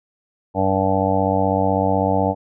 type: harmonic tone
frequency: 96 Hz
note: G2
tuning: 36 cents flat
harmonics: 1 / 2 / 3 / 5 / 6 / 7 / 8 / 9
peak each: -24 / -24 / -24 / -24 / -24 / -24 / -24 / -24 dBFS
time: 0.54-2.35 s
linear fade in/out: 50 ms
effects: none